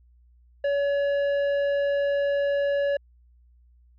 triangle tone with tanh clipping, 566 Hz, C#5, 36 cents sharp, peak -23 dBFS, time 0.64-2.97 s, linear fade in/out 5 ms, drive 13 dB, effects added 60 Hz sine -54 dBFS peak until 3.98 s

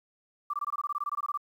sine tone bursts, 1172 Hz, D6, 4 cents flat, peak -28 dBFS, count 16, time 0.5-1.375 s, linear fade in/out 5 ms, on 35 ms, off 21 ms, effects 10-bit

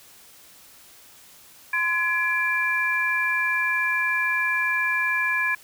sine tone cluster, 1028 / 1685 / 2358 Hz, C6 / G#6 / D7, -31 / +25 / +6 cents, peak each -29 / -23 / -25 dBFS, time 1.73-5.55 s, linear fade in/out 5 ms, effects white hiss -50 dBFS RMS until 5.63 s

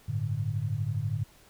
sine chord, G suspended second, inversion none, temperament just, 98 / 110.25 / 147 Hz, G2 / A2 / D3, 0 / +4 / +2 cents, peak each -34 / -30 / -33 dBFS, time 0.08-1.24 s, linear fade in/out 10 ms, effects pink hiss -58 dBFS RMS until 1.49 s

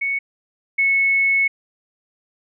sine tone pair in turn, 2217 / 2200 Hz, C#7 / C#7, 0 / -14 cents, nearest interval unison, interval 14 cents, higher first, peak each -19 / -14 dBFS, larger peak second, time 0.01-0.19 / 0.78-1.48 s, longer second, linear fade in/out 10 ms, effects none

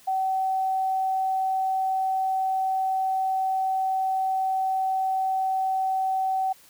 sine tone, 762 Hz, G5, 49 cents flat, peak -22 dBFS, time 0.07-6.53 s, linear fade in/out 10 ms, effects white hiss -54 dBFS RMS until 6.69 s

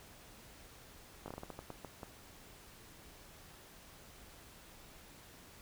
slowing click train, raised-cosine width 1 ms, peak -30 dBFS, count 11, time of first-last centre 1.26-2.032 s, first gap 20 ms, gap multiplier 1.28, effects pink hiss -57 dBFS RMS until 5.61 s

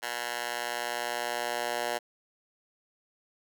10% pulse tone with high-pass filter sweep, 120 Hz, B2, 49 cents flat, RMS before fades -33 dBFS, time 0.02-1.99 s, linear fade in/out 20 ms, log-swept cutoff 1100 to 660 Hz, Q 1.1, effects none

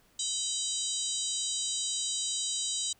harmonic tone with a mistuned harmonic, 962 Hz, B5, 46 cents flat, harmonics 3 / 4 / 5 / 6 / 7 / 8 / 9, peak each -40 / -35 / -40 / -41 / -38 / -36 / -40 dBFS, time 0.19-2.93 s, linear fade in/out 5 ms, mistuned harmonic 3, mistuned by +110 cents, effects pink hiss -65 dBFS RMS until 2.99 s

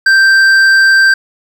sine tone with hard clipping, 1568 Hz, G6, in tune, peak -6 dBFS, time 0.06-1.14 s, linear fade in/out 5 ms, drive 7 dB, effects none

